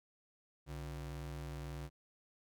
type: ring-modulated tone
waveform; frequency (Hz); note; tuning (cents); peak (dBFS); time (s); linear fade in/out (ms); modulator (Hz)
square; 105.3; G#2; +24; -40; 0.66-1.9; 50; 40.9
effects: none